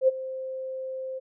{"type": "tone with ADSR envelope", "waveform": "sine", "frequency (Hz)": 523.3, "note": "C5", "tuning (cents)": 0, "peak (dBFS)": -14, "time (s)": [0.01, 1.2], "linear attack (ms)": 70, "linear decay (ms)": 22, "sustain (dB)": -17, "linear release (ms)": 24, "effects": []}